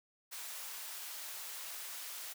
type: high-pass noise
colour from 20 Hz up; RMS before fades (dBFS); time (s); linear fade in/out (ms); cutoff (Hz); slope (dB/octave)
white; -45; 0.31-2.34; 20; 700; 12
effects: none